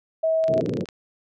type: tone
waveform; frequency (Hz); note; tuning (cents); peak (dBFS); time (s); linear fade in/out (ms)
sine; 644; E5; -41; -18; 0.23-0.61; 10
type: clicks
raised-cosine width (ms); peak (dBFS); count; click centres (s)
0.2; -21; 12; 0.44 / 0.481 / 0.539 / 0.579 / 0.61 / 0.661 / 0.694 / 0.737 / 0.771 / 0.809 / 0.857 / 0.888
type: band-pass noise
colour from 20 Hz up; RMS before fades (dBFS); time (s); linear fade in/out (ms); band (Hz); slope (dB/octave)
white; -26; 0.48-0.85; 20; 100 to 490; 48
effects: none